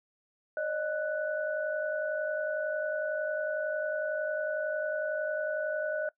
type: tone cluster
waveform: sine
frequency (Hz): 564 / 615 / 1484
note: C#5 / D#5 / F#6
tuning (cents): +30 / -20 / +5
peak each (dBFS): -38 / -31 / -35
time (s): 0.57-6.09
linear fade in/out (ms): 2
effects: noise-tail reverb RT60 0.1 s tail -20 dB re dry